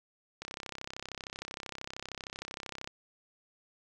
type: click train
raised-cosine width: 0.2 ms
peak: -22 dBFS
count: 82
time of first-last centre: 0.42-2.875 s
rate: 33 Hz
effects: none